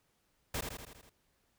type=noise with echo; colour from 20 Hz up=pink; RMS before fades=-36 dBFS; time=0.54-0.61 s; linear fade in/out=5 ms; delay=81 ms; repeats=6; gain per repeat=-4 dB; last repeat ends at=1.096 s; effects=pink hiss -75 dBFS RMS until 1.58 s